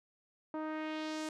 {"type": "tone with low-pass filter sweep", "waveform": "sawtooth", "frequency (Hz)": 311.1, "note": "D#4", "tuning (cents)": 0, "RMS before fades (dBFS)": -39, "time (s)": [0.54, 1.29], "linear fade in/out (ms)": 2, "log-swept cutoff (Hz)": [1000, 8700], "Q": 1.4, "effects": []}